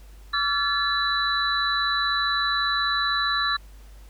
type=tone cluster; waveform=sine; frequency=1149 / 1364 / 1728 / 3966 Hz; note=D6 / F6 / A6 / B7; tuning=-38 / -41 / -32 / +7 cents; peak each=-27 / -28 / -26 / -26 dBFS; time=0.33-3.57 s; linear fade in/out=10 ms; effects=added 50 Hz sine -43 dBFS peak until 4.09 s + pink hiss -56 dBFS RMS until 4.09 s